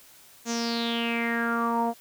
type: tone with low-pass filter sweep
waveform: sawtooth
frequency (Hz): 233.1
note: A#3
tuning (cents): 0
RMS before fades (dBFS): -27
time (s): 0.45-1.94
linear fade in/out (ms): 50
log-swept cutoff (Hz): 6700 to 760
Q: 7
effects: white hiss -53 dBFS RMS until 2 s